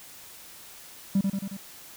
triangle tone with echo, 196 Hz, G3, in tune, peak -16 dBFS, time 1.15-1.21 s, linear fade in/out 5 ms, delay 90 ms, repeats 4, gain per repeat -4 dB, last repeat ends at 1.57 s, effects tanh soft clip ceiling -15 dBFS + white hiss -47 dBFS RMS until 1.96 s

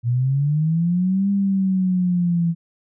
sine linear two-way sweep, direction up then down, 116.54 to 200.3 to 166.4 Hz, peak -16 dBFS, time 0.03-2.55 s, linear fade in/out 50 ms, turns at 1.3 s, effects none

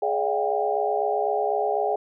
sine tone cluster, 419.8 / 576 / 663 / 727 / 795 Hz, G#4 / D5 / E5 / F#5 / G5, +19 / -34 / +10 / -31 / +24 cents, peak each -26 / -29 / -30 / -28 / -27 dBFS, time 0.02-1.96 s, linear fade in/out 5 ms, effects none

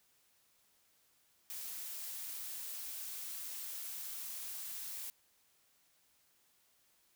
blue noise, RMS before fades -44 dBFS, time 1.5-5.1 s, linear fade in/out 0 ms, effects white hiss -72 dBFS RMS until 7.15 s

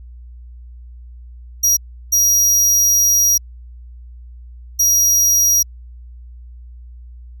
40% pulse tone bursts at uneven times, 5740 Hz, F8, 47 cents sharp, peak -10 dBFS, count 3, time 1.63-1.77 / 2.12-3.38 / 4.79-5.63 s, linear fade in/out 10 ms, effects added 60 Hz sine -34 dBFS peak until 7.4 s

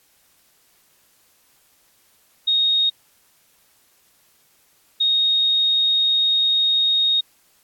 sine tone pair in turn, 3729 / 3729 Hz, A#7 / A#7, 0 / 0 cents, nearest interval unison, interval 0 cents, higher neither, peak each -15 / -15 dBFS, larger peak neither, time 2.47-2.9 / 5-7.21 s, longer second, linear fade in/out 10 ms, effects white hiss -59 dBFS RMS until 7.63 s + AAC 64 kbps

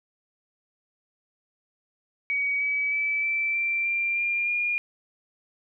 sine tone with pitch steps, 2261 / 2283 / 2306 / 2329 / 2352 / 2375 / 2398 / 2422 Hz, C#7 / D7 / D7 / D7 / D7 / D7 / D7 / D#7, +34 / -50 / -32 / -15 / +2 / +19 / +36 / -47 cents, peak -23 dBFS, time 2.3-4.78 s, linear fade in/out 0 ms, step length 310 ms, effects none

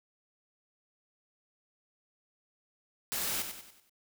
white noise with echo, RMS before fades -34 dBFS, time 3.12-3.42 s, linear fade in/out 0 ms, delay 95 ms, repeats 5, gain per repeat -7 dB, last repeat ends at 3.895 s, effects none

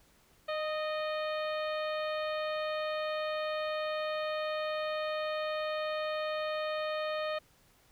harmonic tone with a mistuned harmonic, 615 Hz, D#5, 20 cents flat, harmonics 1 / 2 / 3 / 4 / 5 / 6 / 7, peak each -33 / -39 / -43 / -45 / -47 / -49 / -50 dBFS, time 0.48-7.39 s, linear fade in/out 10 ms, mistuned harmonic 2, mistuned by +24 cents, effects pink hiss -65 dBFS RMS until 7.91 s

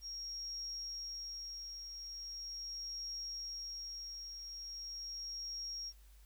sine tone with tremolo, 5588 Hz, F8, in tune, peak -40 dBFS, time 0.01-5.93 s, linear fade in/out 50 ms, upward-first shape triangle, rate 0.4 Hz, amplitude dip 45%, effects added 50 Hz sine -57 dBFS peak until 6.25 s + white hiss -69 dBFS RMS until 6.25 s

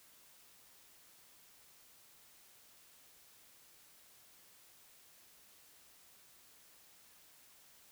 silence, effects white hiss -63 dBFS RMS until 7.91 s

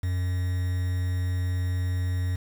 triangle tone with quantisation, 90.5 Hz, F#2, 38 cents flat, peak -22 dBFS, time 0.03-2.36 s, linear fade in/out 5 ms, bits 7, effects none

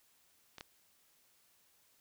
clicks, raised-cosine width 0.2 ms, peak -30 / -27 dBFS, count 2, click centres 0.583 / 0.609 s, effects white hiss -70 dBFS RMS until 2 s

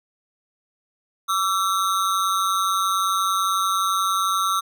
square ring-modulated tone, 1244.5 Hz, D#6, in tune, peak -17 dBFS, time 1.28-4.61 s, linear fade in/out 20 ms, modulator 94.3 Hz, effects none

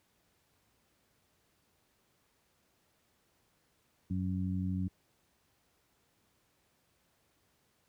harmonic tone, 92.5 Hz, F#2, in tune, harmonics 1 / 2 / 3, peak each -34 / -34 / -41 dBFS, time 4.1-4.88 s, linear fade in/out 5 ms, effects pink hiss -73 dBFS RMS until 7.88 s + high-pass 60 Hz 12 dB/octave

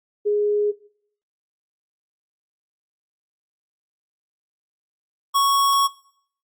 sine / square tone pair in turn, 415.3 / 1108.7 Hz, G#4 / C#6, 0 / 0 cents, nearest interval octave + perfect fourth, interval 1700 cents, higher second, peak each -17 / -16 dBFS, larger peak second, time 0.25-0.72 / 5.34-5.88 s, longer second, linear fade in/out 20 ms, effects noise-tail reverb RT60 0.6 s tail -19 dB re dry + Opus 32 kbps

